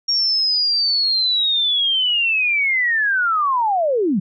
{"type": "linear sweep", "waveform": "sine", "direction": "down", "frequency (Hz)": [5588, 165.2], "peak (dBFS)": -15, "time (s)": [0.08, 4.2], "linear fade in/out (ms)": 10, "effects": []}